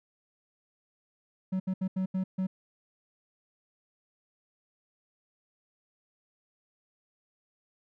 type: tone bursts at uneven times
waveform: triangle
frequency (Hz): 187.8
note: F#3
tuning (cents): +26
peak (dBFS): -25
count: 6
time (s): 1.52-1.6 / 1.67-1.74 / 1.81-1.88 / 1.96-2.06 / 2.14-2.24 / 2.38-2.47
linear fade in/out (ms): 10
effects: none